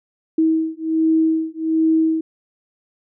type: beating tone pair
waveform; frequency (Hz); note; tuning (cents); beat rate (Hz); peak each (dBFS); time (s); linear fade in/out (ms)
sine; 319.9 / 321.2; D#4 / E4; +48 / -45; 1.3; -18; 0.38-2.21; 5
effects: none